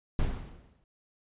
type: noise with exponential decay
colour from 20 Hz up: brown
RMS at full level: -27 dBFS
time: 0.19-0.84 s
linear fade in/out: 1 ms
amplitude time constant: 140 ms
effects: resampled to 8000 Hz